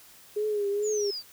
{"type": "tone with vibrato", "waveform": "sine", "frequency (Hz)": 414, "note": "G#4", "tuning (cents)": -5, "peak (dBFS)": -25, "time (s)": [0.36, 1.11], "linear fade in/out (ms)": 10, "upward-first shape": "triangle", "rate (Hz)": 2.3, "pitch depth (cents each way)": 67}
{"type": "exponential sweep", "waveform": "sine", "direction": "down", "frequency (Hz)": [7250, 4540], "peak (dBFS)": -32, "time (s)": [0.82, 1.23], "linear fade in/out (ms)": 50}
{"effects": ["white hiss -53 dBFS RMS until 1.32 s"]}